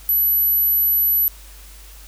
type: tone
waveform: sine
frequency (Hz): 11840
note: F#9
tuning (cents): 0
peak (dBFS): -14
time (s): 0.09-1.28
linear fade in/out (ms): 0
effects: added 50 Hz sine -40 dBFS peak until 2.07 s + white hiss -45 dBFS RMS until 2.07 s